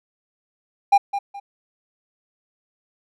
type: tone with echo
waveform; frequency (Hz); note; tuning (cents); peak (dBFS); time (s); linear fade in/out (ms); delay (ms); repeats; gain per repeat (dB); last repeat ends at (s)
triangle; 802; G5; +39; -8; 0.92-0.98; 10; 210; 2; -11; 1.4
effects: none